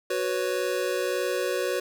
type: chord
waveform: square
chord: F# suspended fourth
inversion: none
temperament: just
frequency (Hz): 370 / 493.3 / 555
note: F#4 / B4 / C#5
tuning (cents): 0 / -2 / +2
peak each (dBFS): -30 / -30 / -31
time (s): 0.1-1.8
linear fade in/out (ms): 5
effects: none